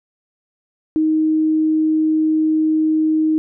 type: tone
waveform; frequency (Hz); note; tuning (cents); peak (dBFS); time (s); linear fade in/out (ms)
sine; 313.2; D#4; +11; -13; 0.96-3.38; 0
effects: none